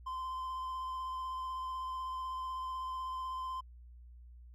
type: tone with vibrato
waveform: triangle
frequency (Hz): 1035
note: C6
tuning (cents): -19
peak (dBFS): -35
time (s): 0.06-3.61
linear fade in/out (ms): 10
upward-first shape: sine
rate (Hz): 16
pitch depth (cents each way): 15
effects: added 60 Hz sine -51 dBFS peak until 4.54 s